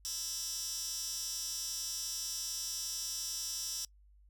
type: tone with high-pass filter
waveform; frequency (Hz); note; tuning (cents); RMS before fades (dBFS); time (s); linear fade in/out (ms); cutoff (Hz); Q
15% pulse; 331.3; E4; +9; -39; 0.05-3.85; 0; 5800; 2.9
effects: noise-tail reverb RT60 0.1 s tail -24 dB re dry + added 50 Hz sine -59 dBFS peak until 4.29 s